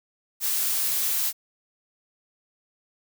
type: noise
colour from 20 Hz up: blue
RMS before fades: -25 dBFS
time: 0.4-1.33 s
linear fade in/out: 50 ms
effects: none